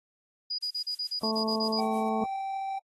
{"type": "tone bursts", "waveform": "sine", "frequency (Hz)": 4908, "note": "D#8", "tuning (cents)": -25, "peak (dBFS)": -29, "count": 11, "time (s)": [0.5, 1.806], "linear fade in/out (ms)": 10, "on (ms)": 86, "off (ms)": 36}
{"type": "noise with tremolo", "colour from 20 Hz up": "violet", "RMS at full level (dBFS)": -44, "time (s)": [0.61, 2.09], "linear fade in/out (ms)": 5, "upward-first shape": "triangle", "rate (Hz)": 6.8, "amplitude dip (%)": 85}
{"type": "harmonic tone", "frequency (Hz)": 220, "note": "A3", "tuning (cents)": 0, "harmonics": [1, 2, 3, 4, 5], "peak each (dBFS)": [-30, -33, -35, -36, -37], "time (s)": [1.23, 2.24], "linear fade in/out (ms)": 2}
{"type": "tone with pitch glide", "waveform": "triangle", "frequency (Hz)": [771, 777.7], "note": ["G5", "G5"], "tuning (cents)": [-29, -14], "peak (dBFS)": -29, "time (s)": [1.78, 2.79], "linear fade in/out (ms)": 10, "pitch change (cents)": 15, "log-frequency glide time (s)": [2.18, 2.29]}
{"effects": ["low-pass 12000 Hz 12 dB/octave", "AAC 32 kbps"]}